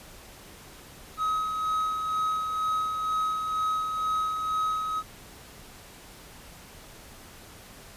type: tone with tremolo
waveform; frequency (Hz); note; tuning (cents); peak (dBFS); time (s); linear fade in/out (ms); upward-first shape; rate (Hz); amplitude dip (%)
triangle; 1271; D#6; +36; -22; 1.17-5.03; 50; sine; 2.1; 40
effects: pink hiss -48 dBFS RMS until 7.96 s + resampled to 32000 Hz